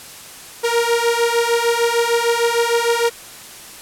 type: beating tone pair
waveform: sawtooth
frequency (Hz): 465.4 / 472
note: A#4 / A#4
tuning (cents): -3 / +22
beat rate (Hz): 6.6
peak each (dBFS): -14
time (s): 0.63-3.1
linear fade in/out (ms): 20
effects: white hiss -37 dBFS RMS until 3.81 s + low-pass 12000 Hz 12 dB/octave